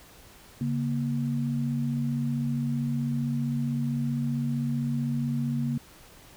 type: tone pair together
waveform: sine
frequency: 140 / 235.5 Hz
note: C#3 / A#3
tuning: +18 / +18 cents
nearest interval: major sixth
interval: 900 cents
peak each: -28 dBFS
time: 0.61-5.78 s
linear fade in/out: 2 ms
effects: pink hiss -52 dBFS RMS until 6.36 s